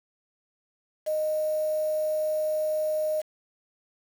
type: tone with quantisation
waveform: sine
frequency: 618 Hz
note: D#5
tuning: 12 cents flat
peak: -24 dBFS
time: 1.06-3.22 s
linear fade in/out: 20 ms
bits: 7
effects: none